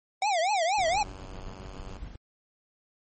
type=tone with vibrato; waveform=square; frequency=740 Hz; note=F#5; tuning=in tune; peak=-24 dBFS; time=0.22-1.03 s; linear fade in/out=2 ms; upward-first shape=triangle; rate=4.2 Hz; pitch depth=290 cents each way
type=noise with tremolo; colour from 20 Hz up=brown; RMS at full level=-40 dBFS; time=0.78-2.16 s; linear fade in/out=5 ms; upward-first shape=square; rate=7.3 Hz; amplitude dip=35%
type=tone; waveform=5% pulse; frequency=95 Hz; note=F#2; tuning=46 cents sharp; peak=-34 dBFS; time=0.83-1.98 s; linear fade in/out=5 ms
effects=MP3 32 kbps